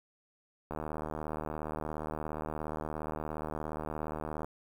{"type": "click train", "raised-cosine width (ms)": 1, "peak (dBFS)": -23, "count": 289, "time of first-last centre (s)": [0.71, 4.445], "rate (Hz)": 77.1, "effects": ["9-bit"]}